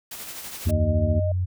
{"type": "noise with tremolo", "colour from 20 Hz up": "white", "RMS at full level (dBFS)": -35, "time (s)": [0.11, 0.71], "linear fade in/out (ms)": 5, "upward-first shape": "sine", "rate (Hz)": 12, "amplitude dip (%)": 40}
{"type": "tone with pitch glide", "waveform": "sine", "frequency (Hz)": [89.8, 91.21], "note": ["F2", "F#2"], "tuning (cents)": [49, -24], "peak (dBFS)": -21, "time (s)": [0.65, 1.46], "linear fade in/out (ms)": 20, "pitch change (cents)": 27, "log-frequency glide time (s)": [0.82, 0.93]}
{"type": "harmonic tone", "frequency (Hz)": 76.9, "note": "D#2", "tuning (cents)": -20, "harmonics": [1, 2, 3, 4, 5], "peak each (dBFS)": [-24, -33, -28, -35, -39], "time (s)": [0.66, 1.2], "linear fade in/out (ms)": 10}
{"type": "tone", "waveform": "sine", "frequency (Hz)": 616, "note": "D#5", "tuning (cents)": -17, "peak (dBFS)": -26, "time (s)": [0.69, 1.32], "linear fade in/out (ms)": 5}
{"effects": []}